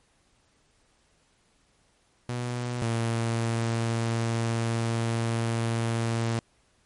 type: tone pair in turn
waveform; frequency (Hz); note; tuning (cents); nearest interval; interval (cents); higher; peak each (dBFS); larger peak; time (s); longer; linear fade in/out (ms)
sawtooth; 121.9 / 115.06; B2 / A#2; -22 / -22; minor second; 100; first; -25 / -21; second; 2.29-2.82 / 2.82-6.39; second; 0
effects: pink hiss -66 dBFS RMS until 6.85 s + MP3 48 kbps